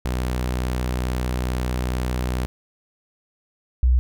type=tone pair in turn; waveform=sawtooth / sine; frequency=62.3 / 62.3 Hz; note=B1 / B1; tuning=+16 / +16 cents; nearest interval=unison; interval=0 cents; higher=neither; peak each=-18 / -13 dBFS; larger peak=second; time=0.05-2.46 / 3.83-3.99 s; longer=first; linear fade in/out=0 ms; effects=none